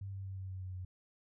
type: tone with pitch steps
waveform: sine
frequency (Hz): 98 / 96.93 / 95.87 / 94.83 / 93.79 / 92.77 / 91.75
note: G2 / G2 / G2 / F#2 / F#2 / F#2 / F#2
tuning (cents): 0 / -19 / -38 / +43 / +24 / +5 / -14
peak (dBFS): -40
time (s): 0.01-0.85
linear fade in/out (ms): 5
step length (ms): 120
effects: none